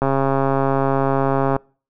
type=click train; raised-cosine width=1 ms; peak=-5 dBFS; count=211; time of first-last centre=0.02-1.564 s; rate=136 Hz; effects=noise-tail reverb RT60 0.4 s tail -26 dB re dry